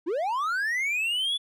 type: linear sweep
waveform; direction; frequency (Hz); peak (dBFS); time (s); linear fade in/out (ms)
triangle; up; 293.7 to 3479; -23; 0.06-1.38; 20
effects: none